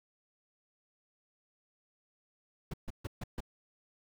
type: noise bursts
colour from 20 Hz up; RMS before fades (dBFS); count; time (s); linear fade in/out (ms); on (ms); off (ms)
brown; -37; 5; 2.71-3.405; 5; 27; 140
effects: none